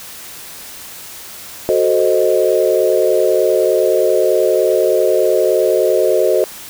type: chord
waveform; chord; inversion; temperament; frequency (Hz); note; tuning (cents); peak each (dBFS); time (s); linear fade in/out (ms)
sine; F# diminished seventh; none; equal; 370 / 440 / 523.3 / 622.3; F#4 / A4 / C5 / Eb5; 0 / 0 / 0 / 0; -16; 1.69-6.44; 0
effects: white hiss -33 dBFS RMS until 6.69 s